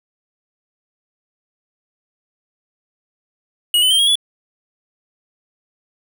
square tone with pitch steps, 2900 / 3021 / 3148 / 3280 / 3417 Hz, F#7 / F#7 / G7 / G#7 / G#7, -35 / +35 / +7 / -22 / +49 cents, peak -12 dBFS, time 3.74-4.155 s, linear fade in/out 2 ms, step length 83 ms, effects none

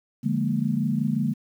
sine chord, Bb dominant seventh, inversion first, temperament equal, 146.83 / 174.61 / 207.7 / 233.1 Hz, D3 / F3 / Ab3 / Bb3, 0 / 0 / 0 / 0 cents, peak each -27 / -31 / -26 / -26 dBFS, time 0.23-1.34 s, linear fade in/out 20 ms, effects 9-bit

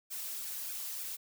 blue noise with flanger, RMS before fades -40 dBFS, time 0.1-1.17 s, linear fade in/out 20 ms, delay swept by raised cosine 0.98 to 3.88 ms, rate 3.3 Hz, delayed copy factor -0.8, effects none

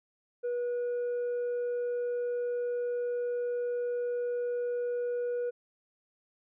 sine tone with tanh clipping, 485 Hz, B4, 31 cents flat, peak -30 dBFS, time 0.43-5.51 s, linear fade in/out 20 ms, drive 2 dB, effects none

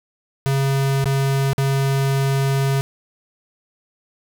square tone with dropouts, 136.6 Hz, C#3, 25 cents flat, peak -17 dBFS, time 0.46-2.81 s, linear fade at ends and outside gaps 0 ms, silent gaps 1.042-1.057 / 1.532-1.581 s, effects none

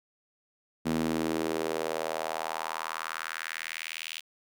sawtooth tone with high-pass filter sweep, 80 Hz, D#2, 49 cents sharp, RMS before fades -33 dBFS, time 0.85-4.21 s, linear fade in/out 20 ms, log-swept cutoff 220 to 3000 Hz, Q 2.5, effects none

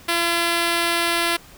5% pulse tone, 340 Hz, F4, 46 cents flat, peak -7 dBFS, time 0.08-1.37 s, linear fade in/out 10 ms, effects pink hiss -46 dBFS RMS until 1.57 s

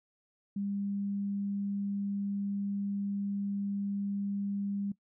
sine tone, 200.3 Hz, G3, 38 cents sharp, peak -31 dBFS, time 0.56-4.92 s, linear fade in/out 5 ms, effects noise-tail reverb RT60 0.1 s tail -19 dB re dry

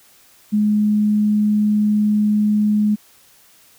sine tone, 210.2 Hz, G#3, 21 cents sharp, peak -13 dBFS, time 0.52-2.96 s, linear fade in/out 20 ms, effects white hiss -51 dBFS RMS until 3.78 s

